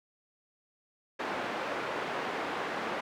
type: band-pass noise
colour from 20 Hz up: pink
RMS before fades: -35 dBFS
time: 1.19-3.01 s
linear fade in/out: 10 ms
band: 380 to 2000 Hz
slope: 12 dB/octave
effects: none